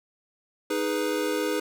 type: chord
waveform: square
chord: G# minor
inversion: second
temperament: equal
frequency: 311.1 / 415.3 / 493.9 Hz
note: D#4 / G#4 / B4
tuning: 0 / 0 / 0 cents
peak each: -30 dBFS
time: 0.7-1.6 s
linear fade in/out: 5 ms
effects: none